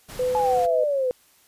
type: noise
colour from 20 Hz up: pink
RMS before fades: -39 dBFS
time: 0.08-0.67 s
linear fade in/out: 20 ms
type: tone with tremolo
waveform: sine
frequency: 503 Hz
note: B4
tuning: 32 cents sharp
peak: -20 dBFS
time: 0.19-0.84 s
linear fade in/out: 5 ms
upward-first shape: sine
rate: 3.6 Hz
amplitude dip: 25%
type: exponential sweep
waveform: sine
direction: down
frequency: 864 to 493.9 Hz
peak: -20 dBFS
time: 0.35-1.11 s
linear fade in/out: 0 ms
effects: white hiss -58 dBFS RMS until 1.47 s + resampled to 32000 Hz